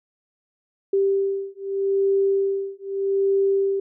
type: beating tone pair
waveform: sine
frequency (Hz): 392 / 392.81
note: G4 / G4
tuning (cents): 0 / +4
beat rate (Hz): 0.81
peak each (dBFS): -22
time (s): 0.93-3.8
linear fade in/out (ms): 5
effects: none